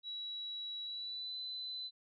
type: tone with pitch glide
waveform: sine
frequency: 3900 to 4017 Hz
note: B7 to B7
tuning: -23 to +29 cents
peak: -40 dBFS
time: 0.03-1.91 s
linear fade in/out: 50 ms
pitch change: +52 cents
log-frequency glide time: 0.84-1.36 s
effects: none